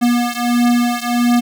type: beating tone pair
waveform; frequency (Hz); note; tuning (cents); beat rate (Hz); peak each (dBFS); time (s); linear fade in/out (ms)
square; 240.1 / 241.6; B3 / B3; -49 / -38; 1.5; -16 / -17; 0.01-1.41; 20
effects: none